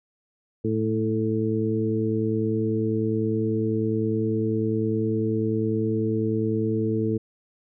harmonic tone with a mistuned harmonic, 110 Hz, A2, in tune, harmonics 1 / 2 / 3 / 4, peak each -27 / -27 / -27 / -27 dBFS, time 0.64-7.18 s, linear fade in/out 10 ms, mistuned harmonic 1, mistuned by +19 cents, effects none

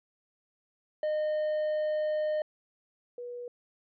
triangle / sine tone pair in turn, 612 / 485.7 Hz, D#5 / B4, -29 / -29 cents, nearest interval major third, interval 400 cents, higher first, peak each -25 / -37 dBFS, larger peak first, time 1.03-2.42 / 3.18-3.48 s, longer first, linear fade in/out 2 ms, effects resampled to 11025 Hz

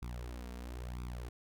sawtooth tone with flanger, 60.6 Hz, B1, 32 cents flat, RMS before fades -43 dBFS, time 0.02-1.29 s, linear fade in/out 5 ms, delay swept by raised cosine 0.82 to 4.42 ms, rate 1 Hz, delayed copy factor +0.85, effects none

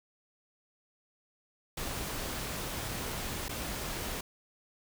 pink noise with dropouts, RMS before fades -37 dBFS, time 1.77-4.21 s, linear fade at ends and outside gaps 5 ms, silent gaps 3.484-3.492 s, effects none

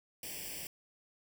white noise with comb filter, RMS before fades -43 dBFS, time 0.23-0.67 s, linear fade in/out 2 ms, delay 0.38 ms, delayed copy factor +0.95, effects none

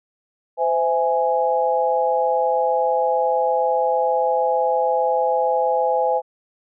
sine chord, C augmented, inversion none, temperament equal with one note detuned, 512.8 / 659.3 / 830.6 Hz, C5 / E5 / G#5, -35 / 0 / 0 cents, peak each -20 / -23 / -20 dBFS, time 0.57-6.22 s, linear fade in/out 50 ms, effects none

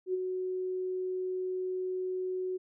sine tone with ADSR envelope, 370 Hz, F#4, in tune, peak -26 dBFS, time 0.06-2.58 s, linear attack 79 ms, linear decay 22 ms, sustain -5 dB, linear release 20 ms, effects none

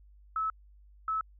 sine tone bursts at uneven times, 1300 Hz, E6, 24 cents flat, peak -28 dBFS, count 2, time 0.36-0.5 / 1.08-1.21 s, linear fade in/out 2 ms, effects added 50 Hz sine -54 dBFS peak until 1.39 s

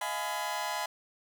sawtooth chord, F half-diminished seventh, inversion third, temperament just, 628.6 / 698.5 / 838.1 / 1005.8 Hz, Eb5 / F5 / Ab5 / Cb6, +18 / 0 / +16 / +31 cents, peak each -37 / -36 / -32 / -32 dBFS, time 0.01-0.86 s, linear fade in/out 5 ms, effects none

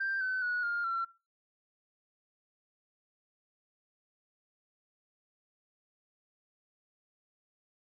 sine tone with pitch steps, 1577 / 1518.9 / 1462.9 / 1409 / 1357.1 Hz, G6 / F#6 / F#6 / F6 / E6, +10 / +45 / -20 / +15 / +50 cents, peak -29 dBFS, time 0-1.05 s, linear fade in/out 10 ms, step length 210 ms, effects noise-tail reverb RT60 0.3 s tail -20 dB re dry + tanh soft clip ceiling -26 dBFS

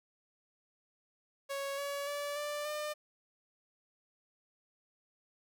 sawtooth tone with pitch steps, 554.4 / 565.7 / 577.3 / 589.1 / 601.1 Hz, C#5 / C#5 / D5 / D5 / D5, 0 / +35 / -30 / +5 / +40 cents, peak -32 dBFS, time 1.49-2.94 s, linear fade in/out 20 ms, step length 290 ms, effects none

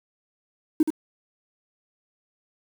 triangle tone with echo, 311.1 Hz, D#4, in tune, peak -10 dBFS, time 0.8-0.83 s, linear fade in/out 5 ms, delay 74 ms, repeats 1, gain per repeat -8 dB, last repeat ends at 0.904 s, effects tanh soft clip ceiling -12 dBFS + 7-bit

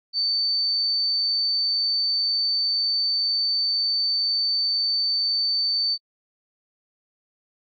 sine tone, 4551 Hz, C#8, 45 cents sharp, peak -20 dBFS, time 0.13-5.98 s, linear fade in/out 50 ms, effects AAC 32 kbps

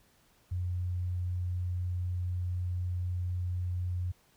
sine tone, 89.6 Hz, F2, 45 cents sharp, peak -30 dBFS, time 0.51-4.12 s, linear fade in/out 10 ms, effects pink hiss -66 dBFS RMS until 4.36 s

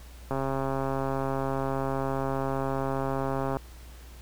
click train, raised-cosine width 1 ms, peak -16 dBFS, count 441, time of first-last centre 0.31-3.569 s, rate 135 Hz, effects added 60 Hz sine -44 dBFS peak until 4.21 s + pink hiss -53 dBFS RMS until 4.21 s

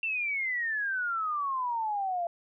sine exponential sweep, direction down, 2713 to 675 Hz, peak -28 dBFS, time 0.03-2.27 s, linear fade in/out 2 ms, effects none

